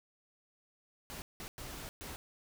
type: noise bursts at uneven times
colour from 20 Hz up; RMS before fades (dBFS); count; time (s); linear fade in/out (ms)
pink; -45; 4; 1.1-1.22 / 1.4-1.48 / 1.58-1.89 / 2.01-2.16; 0
effects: none